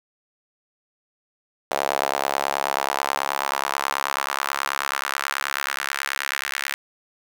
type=tone with high-pass filter sweep; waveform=sawtooth; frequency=69.3 Hz; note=C#2; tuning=in tune; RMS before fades=-26 dBFS; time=1.71-6.74 s; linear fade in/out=0 ms; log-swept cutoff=660 to 1800 Hz; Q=2.1; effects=8-bit